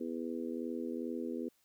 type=harmonic tone; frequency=82.41 Hz; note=E2; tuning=in tune; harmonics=3 / 4 / 5 / 6; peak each=-39 / -41 / -43 / -45 dBFS; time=0-1.49 s; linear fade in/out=10 ms; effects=white hiss -73 dBFS RMS until 1.64 s